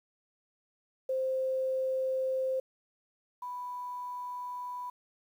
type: tone pair in turn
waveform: sine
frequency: 523.3 / 987.9 Hz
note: C5 / B5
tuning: 0 / 0 cents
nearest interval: major seventh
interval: 1100 cents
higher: second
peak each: -28 / -36 dBFS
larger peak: first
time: 1.09-2.6 / 3.42-4.9 s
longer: first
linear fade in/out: 5 ms
effects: 10-bit